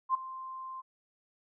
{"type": "tone with ADSR envelope", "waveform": "sine", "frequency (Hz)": 1046.5, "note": "C6", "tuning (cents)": 0, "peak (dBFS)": -22, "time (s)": [0.09, 0.82], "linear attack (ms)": 54, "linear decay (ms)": 10, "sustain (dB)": -17, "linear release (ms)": 23, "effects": []}